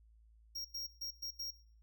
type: tone bursts at uneven times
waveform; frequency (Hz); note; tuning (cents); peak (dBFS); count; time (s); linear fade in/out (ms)
square; 5588; F8; 0; -40; 5; 0.55-0.65 / 0.74-0.87 / 1.01-1.11 / 1.22-1.31 / 1.39-1.51; 10
effects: noise-tail reverb RT60 0.5 s tail -19 dB re dry + added 55 Hz sine -61 dBFS peak until 1.82 s